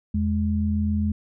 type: tone pair together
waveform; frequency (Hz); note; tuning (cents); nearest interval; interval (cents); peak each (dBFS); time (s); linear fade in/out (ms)
sine; 82.7 / 209.7; E2 / G#3; +6 / +17; octave + major third; 1611; -23; 0.14-1.12; 5
effects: none